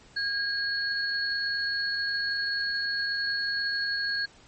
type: tone pair together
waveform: sine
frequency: 1628 / 4353 Hz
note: G#6 / C#8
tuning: -35 / -32 cents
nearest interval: octave + perfect fourth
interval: 1703 cents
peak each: -28 / -30 dBFS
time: 0.16-4.26 s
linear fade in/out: 10 ms
effects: pink hiss -55 dBFS RMS until 4.47 s + MP3 32 kbps